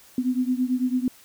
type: beating tone pair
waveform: sine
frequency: 249.7 / 258.7 Hz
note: B3 / C4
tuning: +19 / -19 cents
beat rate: 9 Hz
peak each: -23 / -25 dBFS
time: 0.18-1.08 s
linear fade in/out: 2 ms
effects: white hiss -52 dBFS RMS until 1.24 s